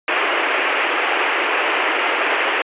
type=band-pass noise; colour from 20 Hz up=white; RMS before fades=-19 dBFS; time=0.08-2.62 s; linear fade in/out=2 ms; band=310 to 2800 Hz; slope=48 dB/octave; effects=resampled to 8000 Hz